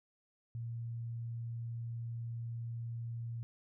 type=tone; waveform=sine; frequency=116.54 Hz; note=A#2; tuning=in tune; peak=-38 dBFS; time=0.55-3.43 s; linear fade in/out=0 ms; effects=none

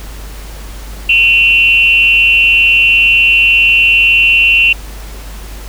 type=tone with frequency modulation; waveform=sine; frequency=2730 Hz; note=F7; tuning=40 cents flat; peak=-5 dBFS; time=1.09-4.73 s; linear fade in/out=5 ms; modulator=222 Hz; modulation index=0.61; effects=added 50 Hz sine -25 dBFS peak until 5.68 s + pink hiss -33 dBFS RMS until 5.68 s

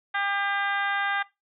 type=harmonic tone; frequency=400 Hz; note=G4; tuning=35 cents sharp; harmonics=2 / 3 / 4 / 5 / 6 / 7 / 8 / 9; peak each=-30 / -32 / -28 / -32 / -41 / -42 / -41 / -41 dBFS; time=0.14-1.23 s; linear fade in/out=10 ms; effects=noise-tail reverb RT60 0.2 s tail -18 dB re dry

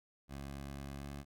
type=tone with pitch glide; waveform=15% pulse; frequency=69.3 to 70.43 Hz; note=C#2 to C#2; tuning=0 to +28 cents; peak=-37 dBFS; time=0.28-1.25 s; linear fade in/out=50 ms; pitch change=+28 cents; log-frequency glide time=0.97-1.05 s; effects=none

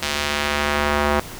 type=tone with band-pass filter sweep; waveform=square; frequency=73.2 Hz; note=D2; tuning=5 cents flat; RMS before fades=-21 dBFS; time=0.02-1.2 s; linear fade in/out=5 ms; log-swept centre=4000 to 1000 Hz; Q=0.76; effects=pink hiss -36 dBFS RMS until 1.39 s

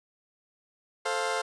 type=chord; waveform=20% pulse; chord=F major; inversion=first; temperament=equal with one note detuned; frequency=440 / 527.8 / 698.5 Hz; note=A4 / C5 / F5; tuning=0 / +15 / 0 cents; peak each=-27 dBFS; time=1.05-1.42 s; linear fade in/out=10 ms; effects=resampled to 22050 Hz

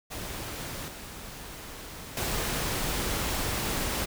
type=noise with level steps; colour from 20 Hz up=pink; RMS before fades=-37 / -42 / -30 dBFS; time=0.1-4.06 s; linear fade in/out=20 ms; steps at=0.88 / 2.17 s; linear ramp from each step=2 ms; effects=none

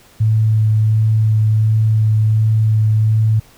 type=tone with vibrato; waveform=sine; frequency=109.1 Hz; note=A2; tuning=14 cents flat; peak=-10 dBFS; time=0.2-3.4 s; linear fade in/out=10 ms; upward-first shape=sine; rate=1.4 Hz; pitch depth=11 cents each way; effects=pink hiss -47 dBFS RMS until 3.57 s

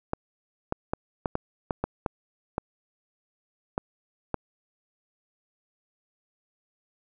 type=clicks; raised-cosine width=1 ms; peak=-12 dBFS; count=11; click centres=0.134 / 0.724 / 0.935 / 1.258 / 1.354 / 1.708 / 1.84 / 2.062 / 2.581 / 3.779 / 4.343 s; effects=none

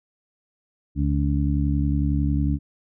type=harmonic tone; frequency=71 Hz; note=C#2; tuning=42 cents sharp; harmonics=1 / 2 / 3 / 4; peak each=-22 / -24 / -29 / -26 dBFS; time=0.95-2.59 s; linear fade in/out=50 ms; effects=none

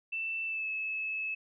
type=tone with pitch glide; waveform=sine; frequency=2663 to 2598 Hz; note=E7 to E7; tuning=+17 to -26 cents; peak=-32 dBFS; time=0.12-1.35 s; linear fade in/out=10 ms; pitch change=-43 cents; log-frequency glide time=0.45-0.68 s; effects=none

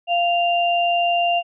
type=tone pair together; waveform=sine; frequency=696 / 2786 Hz; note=F5 / F7; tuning=-6 / -5 cents; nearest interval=2 octaves; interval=2401 cents; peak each=-17 / -22 dBFS; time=0.07-1.43 s; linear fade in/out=50 ms; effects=none

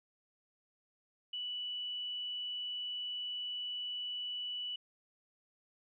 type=tone; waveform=sine; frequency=2960 Hz; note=F#7; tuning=in tune; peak=-37 dBFS; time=1.33-4.76 s; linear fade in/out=5 ms; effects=none

